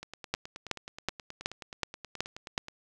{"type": "two click trains", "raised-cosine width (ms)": 0.2, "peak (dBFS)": [-24, -11], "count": [26, 7], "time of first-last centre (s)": [[0.03, 2.684], [0.34, 2.579]], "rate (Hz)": [9.42, 2.68], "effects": []}